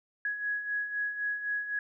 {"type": "beating tone pair", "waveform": "sine", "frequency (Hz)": [1668, 1671.9], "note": ["G#6", "G#6"], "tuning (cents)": [7, 11], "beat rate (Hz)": 3.9, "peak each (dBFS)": [-38, -31], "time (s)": [0.25, 1.79], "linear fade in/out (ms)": 2, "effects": []}